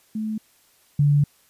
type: tone pair in turn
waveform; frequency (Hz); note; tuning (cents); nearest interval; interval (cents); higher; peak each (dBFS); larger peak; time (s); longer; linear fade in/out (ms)
sine; 216.9 / 144.76; A3 / D3; -25 / -25; perfect fifth; 700; first; -24 / -14; second; 0.15-0.38 / 0.99-1.24; second; 5
effects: white hiss -59 dBFS RMS until 1.49 s + resampled to 32000 Hz